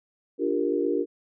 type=chord; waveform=sine; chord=G minor seventh; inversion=second; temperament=equal with one note detuned; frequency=293.7 / 349.2 / 396.3 / 466.2 Hz; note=D4 / F4 / G4 / Bb4; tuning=0 / 0 / +19 / 0 cents; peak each=-28 dBFS; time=0.38-1.06 s; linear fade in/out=50 ms; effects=none